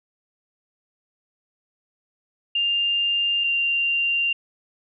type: tone pair in turn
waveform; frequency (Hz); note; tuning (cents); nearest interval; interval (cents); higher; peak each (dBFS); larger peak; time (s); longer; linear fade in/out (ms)
sine; 2800 / 2779; F7 / F7; +4 / -9; unison; 13; first; -19; neither; 2.55-3.44 / 3.44-4.33; neither; 5
effects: none